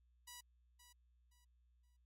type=tone with echo; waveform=5% pulse; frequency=976 Hz; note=B5; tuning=21 cents flat; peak=-40 dBFS; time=0.27-0.41 s; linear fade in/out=10 ms; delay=520 ms; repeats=3; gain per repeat=-11 dB; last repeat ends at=1.97 s; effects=added 60 Hz sine -70 dBFS peak until 2.05 s + MP3 64 kbps